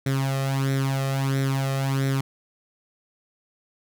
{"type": "tone with flanger", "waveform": "sawtooth", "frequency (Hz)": 135.5, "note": "C#3", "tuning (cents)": -39, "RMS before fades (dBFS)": -24, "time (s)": [0.06, 2.21], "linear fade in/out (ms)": 5, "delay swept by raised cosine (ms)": [0.52, 1.62], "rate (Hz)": 1.5, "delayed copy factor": 0.7, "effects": []}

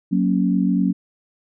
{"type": "chord", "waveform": "sine", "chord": "F# major", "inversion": "none", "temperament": "equal", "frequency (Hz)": [185, 233.1, 277.2], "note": ["F#3", "A#3", "C#4"], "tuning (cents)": [0, 0, 0], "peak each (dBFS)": [-18, -22, -21], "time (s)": [0.11, 0.93], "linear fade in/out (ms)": 20, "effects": []}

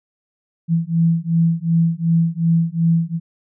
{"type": "beating tone pair", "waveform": "sine", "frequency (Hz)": [164.81, 167.51], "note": ["E3", "E3"], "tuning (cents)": [0, 28], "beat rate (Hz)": 2.7, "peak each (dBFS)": [-17, -17], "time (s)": [0.68, 3.2], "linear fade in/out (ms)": 50, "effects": []}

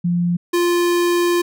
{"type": "tone pair in turn", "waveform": ["sine", "square"], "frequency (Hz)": [174.3, 348.6], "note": ["F3", "F4"], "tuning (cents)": [-3, -3], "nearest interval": "octave", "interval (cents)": 1200, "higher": "second", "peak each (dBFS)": -15, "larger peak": "neither", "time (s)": [[0.04, 0.37], [0.53, 1.42]], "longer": "second", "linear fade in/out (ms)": 10, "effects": []}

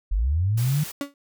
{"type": "linear sweep", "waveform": "sine", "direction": "up", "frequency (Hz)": [41, 155.56], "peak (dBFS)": -19, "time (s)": [0.11, 0.84], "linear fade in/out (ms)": 10}
{"type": "noise", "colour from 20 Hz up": "white", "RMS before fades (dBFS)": -36, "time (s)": [0.57, 0.92], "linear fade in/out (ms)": 10}
{"type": "tone with exponential decay", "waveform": "35% pulse", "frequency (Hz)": 282.7, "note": "C#4", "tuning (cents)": 34, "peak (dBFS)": -21, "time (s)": [1.01, 1.14], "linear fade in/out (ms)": 1, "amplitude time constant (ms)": 27}
{"effects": []}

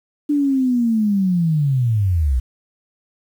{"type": "linear sweep", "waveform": "sine", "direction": "down", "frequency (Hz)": [297, 58.4], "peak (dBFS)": -14, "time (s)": [0.29, 2.4], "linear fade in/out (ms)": 10, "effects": ["8-bit"]}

